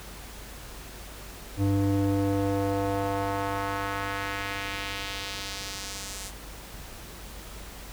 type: tone with band-pass filter sweep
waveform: square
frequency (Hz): 99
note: G2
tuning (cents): +18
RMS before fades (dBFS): -29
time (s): 1.57-6.32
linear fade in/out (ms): 50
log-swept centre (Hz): 220 to 8500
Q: 1.2
effects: added 50 Hz sine -44 dBFS peak until 7.92 s + pink hiss -44 dBFS RMS until 7.92 s